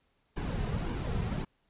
brown noise with flanger, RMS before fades -33 dBFS, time 0.36-1.45 s, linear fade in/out 10 ms, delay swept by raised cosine 1.5 to 3.6 ms, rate 1.8 Hz, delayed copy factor -0.55, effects pink hiss -73 dBFS RMS until 1.69 s + resampled to 8000 Hz

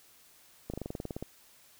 slowing click train, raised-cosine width 2 ms, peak -23 dBFS, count 12, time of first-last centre 0.7-1.226 s, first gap 37 ms, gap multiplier 1.05, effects white hiss -60 dBFS RMS until 1.79 s

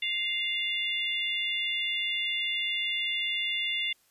harmonic tone, 698.5 Hz, F5, in tune, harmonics 3 / 4 / 5, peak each -32 / -32 / -32 dBFS, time 0.02-3.93 s, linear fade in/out 5 ms, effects white hiss -66 dBFS RMS until 4.1 s + resampled to 32000 Hz

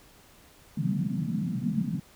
pink band-pass noise, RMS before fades -29 dBFS, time 0.77-2 s, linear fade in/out 5 ms, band 140 to 230 Hz, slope 48 dB/octave, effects pink hiss -56 dBFS RMS until 2.15 s

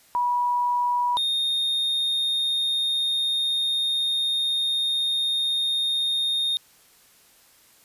sine / triangle tone pair in turn, 973 / 3682 Hz, B5 / A#7, -26 / -22 cents, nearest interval octave + major seventh, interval 2304 cents, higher second, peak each -20 dBFS, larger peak neither, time 0.15-1.17 / 1.17-6.57 s, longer second, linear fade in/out 0 ms, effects white hiss -56 dBFS RMS until 7.84 s + resampled to 32000 Hz

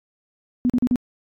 sine tone bursts, 246.9 Hz, B3, in tune, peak -15 dBFS, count 4, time 0.65-0.958 s, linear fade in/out 0 ms, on 47 ms, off 40 ms, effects AAC 48 kbps

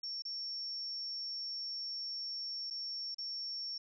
sine tone with dropouts, 5470 Hz, F8, 37 cents flat, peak -38 dBFS, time 0.03-3.78 s, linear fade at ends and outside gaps 5 ms, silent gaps 0.222-0.251 / 2.702-2.707 / 3.146-3.183 s, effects none

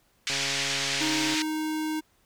pink band-pass noise, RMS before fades -29 dBFS, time 0.27-1.42 s, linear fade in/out 0 ms, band 1800 to 6700 Hz, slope 24 dB/octave
click train, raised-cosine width 1 ms, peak -25 dBFS, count 145, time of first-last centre 0.3-1.343 s, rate 138 Hz
square tone, 311.1 Hz, D#4, in tune, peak -28 dBFS, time 1-2.01 s, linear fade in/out 20 ms
effects pink hiss -66 dBFS RMS until 2.25 s

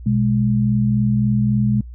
sine tone pair together, 124.11 / 207.7 Hz, B2 / G#3, +9 / 0 cents, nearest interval major sixth, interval 891 cents, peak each -17 dBFS, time 0.06-1.81 s, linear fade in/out 5 ms, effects noise-tail reverb RT60 0.1 s tail -26 dB re dry + added 60 Hz sine -32 dBFS peak until 1.94 s

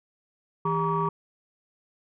sine tone cluster, 162.3 / 402 / 943 / 1141 Hz, E3 / G4 / A#5 / C#6, -27 / +44 / +20 / +50 cents, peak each -28 / -29 / -28 / -27 dBFS, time 0.65-1.09 s, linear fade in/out 5 ms, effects tanh soft clip ceiling -15 dBFS

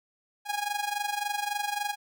sawtooth tone with amplitude modulation, 823 Hz, G#5, 16 cents flat, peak -22 dBFS, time 0.45-1.96 s, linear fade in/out 50 ms, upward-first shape sine, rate 23.6 Hz, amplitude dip 75%, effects none

